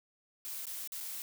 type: noise with dropouts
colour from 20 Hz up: blue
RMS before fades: -41 dBFS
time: 0.45-1.22 s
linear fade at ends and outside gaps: 0 ms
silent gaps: 0.655-0.668 / 0.875-0.921 / 1.003-1.007 s
effects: none